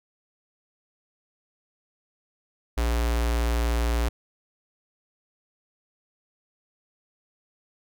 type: tone with notch filter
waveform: square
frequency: 58.27 Hz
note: A#1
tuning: in tune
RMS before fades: -24 dBFS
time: 2.77-4.09 s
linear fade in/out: 10 ms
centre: 130 Hz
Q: 0.6
effects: none